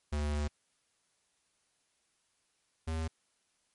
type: tone pair in turn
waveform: square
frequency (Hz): 74 / 80.29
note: D2 / E2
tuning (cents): +14 / -45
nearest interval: minor second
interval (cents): 141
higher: second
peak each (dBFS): -31 / -33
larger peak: first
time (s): 0.12-0.48 / 2.87-3.08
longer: first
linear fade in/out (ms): 10
effects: white hiss -75 dBFS RMS until 3.74 s + MP3 48 kbps